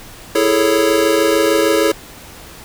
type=chord; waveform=square; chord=A major seventh; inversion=second; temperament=equal with one note detuned; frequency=329.6 / 415.3 / 441.8 / 554.4 Hz; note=E4 / G#4 / A4 / C#5; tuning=0 / 0 / +7 / 0 cents; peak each=-18 dBFS; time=0.35-1.92 s; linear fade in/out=5 ms; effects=pink hiss -37 dBFS RMS until 2.64 s